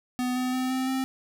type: tone with pitch steps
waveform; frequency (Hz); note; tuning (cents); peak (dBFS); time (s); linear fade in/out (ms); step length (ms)
square; 250 / 253.2 / 256.4 / 259.7 / 263; B3 / B3 / C4 / C4 / C4; +21 / +43 / -35 / -13 / +9; -26; 0.19-1.04; 0; 170
effects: none